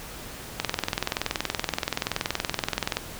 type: click train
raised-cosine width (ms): 0.2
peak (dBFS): -7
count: 51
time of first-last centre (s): 0.6-2.97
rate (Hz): 21.1
effects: pink hiss -40 dBFS RMS until 3.19 s